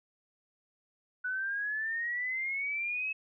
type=exponential sweep; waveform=sine; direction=up; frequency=1480 to 2594 Hz; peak=-31 dBFS; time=1.24-3.13 s; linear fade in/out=10 ms; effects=none